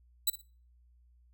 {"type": "tone with echo", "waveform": "5% pulse", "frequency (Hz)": 3966, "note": "B7", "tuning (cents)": 7, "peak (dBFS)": -17, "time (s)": [0.27, 0.3], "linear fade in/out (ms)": 5, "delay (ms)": 58, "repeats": 2, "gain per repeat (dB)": -14, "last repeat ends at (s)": 0.416, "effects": ["noise-tail reverb RT60 0.4 s tail -24 dB re dry", "added 60 Hz sine -60 dBFS peak until 1.33 s"]}